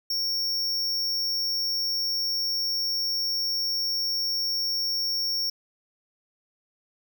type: tone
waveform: square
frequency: 5500 Hz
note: F8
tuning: 27 cents flat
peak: -25 dBFS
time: 0.1-5.5 s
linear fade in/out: 5 ms
effects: none